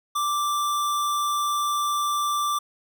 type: tone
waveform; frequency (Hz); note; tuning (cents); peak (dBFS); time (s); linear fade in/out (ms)
square; 1174.7; D6; 0; -23; 0.15-2.59; 10
effects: none